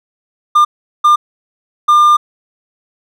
triangle tone bursts at uneven times, 1200 Hz, D6, 37 cents sharp, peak -3 dBFS, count 3, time 0.55-0.65 / 1.04-1.16 / 1.88-2.17 s, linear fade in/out 10 ms, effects none

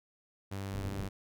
sawtooth tone, 98 Hz, G2, in tune, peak -33 dBFS, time 0.51-1.09 s, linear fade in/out 10 ms
pink low-pass noise, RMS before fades -41 dBFS, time 0.7-1.09 s, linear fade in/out 50 ms, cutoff 320 Hz, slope 12 dB/octave
effects none

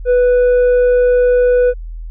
sine tone with tanh clipping, 493.9 Hz, B4, in tune, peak -9 dBFS, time 0.05-1.74 s, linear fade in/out 50 ms, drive 4 dB, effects added 41 Hz sine -24 dBFS peak until 2.1 s

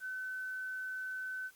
sine tone, 1518 Hz, F#6, 44 cents sharp, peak -37 dBFS, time 0-1.51 s, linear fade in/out 50 ms, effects white hiss -63 dBFS RMS until 1.55 s + MP3 96 kbps

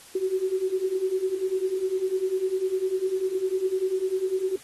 sine beating tone pair, 370 / 380 Hz, F#4 / F#4, 0 / +46 cents, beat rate 10 Hz, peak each -28 / -25 dBFS, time 0.15-4.56 s, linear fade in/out 5 ms, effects white hiss -49 dBFS RMS until 4.63 s + AAC 32 kbps

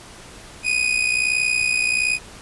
40% pulse tone with amplitude modulation, 2489 Hz, D#7, in tune, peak -14 dBFS, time 0.63-2.19 s, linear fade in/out 50 ms, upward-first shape sine, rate 61.3 Hz, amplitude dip 70%, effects pink hiss -41 dBFS RMS until 2.41 s + resampled to 24000 Hz

